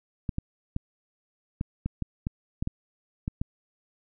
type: clicks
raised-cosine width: 5 ms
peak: -16 dBFS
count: 11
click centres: 0.292 / 0.384 / 0.764 / 1.611 / 1.86 / 2.023 / 2.269 / 2.625 / 2.674 / 3.279 / 3.415 s
effects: none